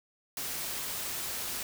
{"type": "noise", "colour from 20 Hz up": "white", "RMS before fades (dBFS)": -36, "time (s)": [0.37, 1.63], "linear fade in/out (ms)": 2, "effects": []}